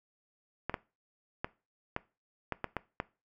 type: clicks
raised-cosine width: 0.5 ms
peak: -17 dBFS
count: 8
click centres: 0.696 / 0.742 / 1.445 / 1.964 / 2.523 / 2.643 / 2.767 / 3.001 s
effects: noise-tail reverb RT60 0.3 s tail -20 dB re dry